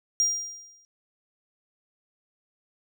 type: tone with exponential decay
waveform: triangle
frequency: 5700 Hz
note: F8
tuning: 34 cents sharp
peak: -17 dBFS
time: 0.2-0.85 s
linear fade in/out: 0 ms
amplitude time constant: 140 ms
effects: none